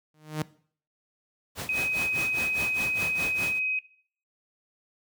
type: tone with exponential growth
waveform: sawtooth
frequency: 153.8 Hz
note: D#3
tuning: 20 cents flat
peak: -20 dBFS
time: 0.14-0.42 s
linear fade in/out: 0 ms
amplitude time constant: 59 ms
type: noise with tremolo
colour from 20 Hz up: pink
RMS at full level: -33 dBFS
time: 1.55-3.6 s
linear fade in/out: 50 ms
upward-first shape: sine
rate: 4.9 Hz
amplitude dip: 85%
type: tone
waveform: sine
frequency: 2526 Hz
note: D#7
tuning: 26 cents sharp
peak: -24 dBFS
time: 1.69-3.79 s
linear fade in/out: 2 ms
effects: noise-tail reverb RT60 0.5 s tail -19 dB re dry + high-pass 80 Hz 12 dB/octave